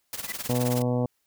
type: noise with tremolo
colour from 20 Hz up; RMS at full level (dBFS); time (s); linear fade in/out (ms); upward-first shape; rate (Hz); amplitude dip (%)
white; -31; 0.13-0.82; 0; triangle; 19; 90
type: tone with exponential growth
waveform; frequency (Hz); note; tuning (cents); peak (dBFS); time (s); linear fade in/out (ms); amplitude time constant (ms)
sine; 1988; B6; +11; -28; 0.23-0.32; 0; 19
type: harmonic tone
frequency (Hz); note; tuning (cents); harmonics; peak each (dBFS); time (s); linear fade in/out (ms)
123.47; B2; 0; 1 / 2 / 3 / 4 / 5 / 6 / 7 / 8 / 9; -26 / -27 / -38 / -29 / -34 / -39 / -40 / -46 / -47; 0.49-1.06; 5
effects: white hiss -73 dBFS RMS until 1.26 s